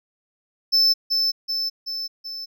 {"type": "tone with echo", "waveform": "triangle", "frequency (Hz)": 5274, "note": "E8", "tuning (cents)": 0, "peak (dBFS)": -13, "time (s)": [0.72, 0.94], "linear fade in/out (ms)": 20, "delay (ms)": 380, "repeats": 4, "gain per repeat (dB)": -4, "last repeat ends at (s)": 2.46, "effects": []}